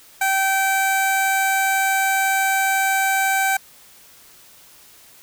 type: tone with notch filter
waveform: 15% pulse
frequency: 774 Hz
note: G5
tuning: 22 cents flat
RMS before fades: -19 dBFS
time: 0.21-3.57 s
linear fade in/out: 5 ms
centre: 3300 Hz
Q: 1.5
effects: white hiss -48 dBFS RMS until 5.22 s